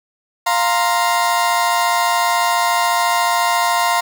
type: chord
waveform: 35% pulse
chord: F suspended fourth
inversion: none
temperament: equal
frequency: 698.5 / 932.3 / 1046.5 Hz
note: F5 / Bb5 / C6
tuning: 0 / 0 / 0 cents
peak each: -17 dBFS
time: 0.46-4.01 s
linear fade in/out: 10 ms
effects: none